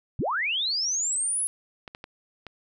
sine linear sweep, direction up, 70.1 to 10630 Hz, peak -24 dBFS, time 0.19-1.47 s, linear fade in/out 0 ms
clicks, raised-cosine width 0.3 ms, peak -23 dBFS, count 4, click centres 1.878 / 1.949 / 2.041 / 2.467 s
effects none

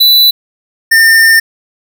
square tone pair in turn, 3975 / 1806.8 Hz, B7 / A6, +10 / +45 cents, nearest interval octave + major second, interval 1365 cents, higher first, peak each -4 dBFS, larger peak neither, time 0-0.31 / 0.91-1.4 s, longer second, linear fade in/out 10 ms, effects none

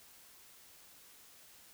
silence, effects white hiss -59 dBFS RMS until 1.73 s

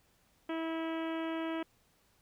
harmonic tone, 325.2 Hz, E4, 23 cents flat, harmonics 1 / 2 / 3 / 4 / 5 / 6 / 7 / 8 / 9 / 10, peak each -35 / -41 / -45 / -47 / -49 / -51 / -52 / -53 / -54 / -55 dBFS, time 0.49-1.63 s, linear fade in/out 5 ms, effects pink hiss -70 dBFS RMS until 2.21 s

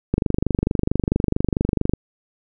click train, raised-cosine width 3 ms, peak -5 dBFS, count 45, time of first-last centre 0.14-1.936 s, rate 24.5 Hz, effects none

